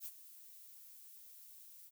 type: noise with ADSR envelope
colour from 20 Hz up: violet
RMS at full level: -44 dBFS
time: 0-1.91 s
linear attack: 57 ms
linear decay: 50 ms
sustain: -13 dB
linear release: 42 ms
effects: none